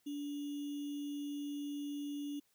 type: tone with sample-and-hold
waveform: sine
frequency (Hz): 288.4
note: D4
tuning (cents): -31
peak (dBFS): -38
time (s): 0.06-2.4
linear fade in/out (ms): 10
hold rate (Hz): 3150
effects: white hiss -75 dBFS RMS until 2.54 s